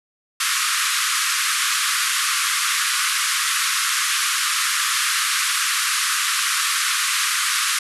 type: band-pass noise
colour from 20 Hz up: pink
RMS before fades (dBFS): -21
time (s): 0.4-7.79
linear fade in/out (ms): 5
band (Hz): 1100 to 12000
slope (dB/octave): 96
effects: none